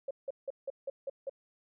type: tone bursts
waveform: sine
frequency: 546 Hz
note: C#5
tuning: 26 cents flat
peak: -33 dBFS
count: 7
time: 0.08-1.296 s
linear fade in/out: 5 ms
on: 28 ms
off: 170 ms
effects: none